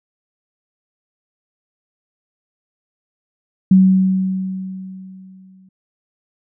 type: tone with exponential decay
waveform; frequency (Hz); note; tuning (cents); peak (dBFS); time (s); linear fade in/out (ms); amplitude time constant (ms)
sine; 188.5; F#3; +32; -5; 3.71-5.69; 5; 430
effects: none